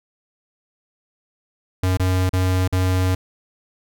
square tone with dropouts, 92.5 Hz, F#2, in tune, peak -17 dBFS, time 1.83-3.15 s, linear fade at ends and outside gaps 5 ms, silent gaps 1.972-1.996 / 2.294-2.332 / 2.678-2.725 s, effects none

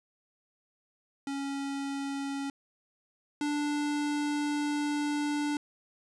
square tone pair in turn, 277.2 / 293.7 Hz, C#4 / D4, 0 / 0 cents, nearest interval minor second, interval 100 cents, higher second, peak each -33 / -29 dBFS, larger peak second, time 1.27-2.5 / 3.41-5.57 s, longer second, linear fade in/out 2 ms, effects resampled to 22050 Hz

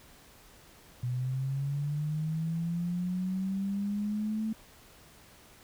sine linear sweep, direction up, 121.9 to 221.3 Hz, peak -29 dBFS, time 1.03-4.53 s, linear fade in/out 5 ms, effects pink hiss -56 dBFS RMS until 5.63 s

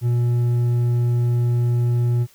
triangle tone with hard clipping, 120.3 Hz, B2, 45 cents flat, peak -17 dBFS, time 0.01-2.27 s, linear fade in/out 50 ms, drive 7 dB, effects white hiss -53 dBFS RMS until 2.34 s

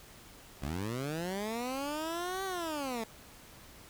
15% pulse linear two-way sweep, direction up then down, 63.9 to 390 to 216.5 Hz, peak -28 dBFS, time 0.62-3.04 s, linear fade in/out 5 ms, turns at 2.44 s, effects pink hiss -54 dBFS RMS until 3.89 s

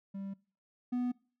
triangle tone pair in turn, 196 / 246.9 Hz, G3 / B3, 0 / 0 cents, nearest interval major third, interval 400 cents, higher second, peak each -36 / -28 dBFS, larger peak second, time 0.14-0.34 / 0.92-1.12 s, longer neither, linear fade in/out 10 ms, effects noise-tail reverb RT60 0.4 s tail -23 dB re dry

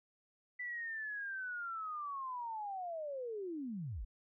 sine linear sweep, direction down, 1990 to 34.3 Hz, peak -39 dBFS, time 0.59-4.05 s, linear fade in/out 10 ms, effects none

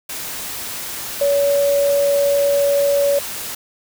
sine tone in noise, 566 Hz, C#5, 36 cents sharp, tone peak -13 dBFS, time 1.21-3.19 s, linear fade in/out 5 ms, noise white, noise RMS -28 dBFS, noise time 0.09-3.55 s, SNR +12 dB, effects none

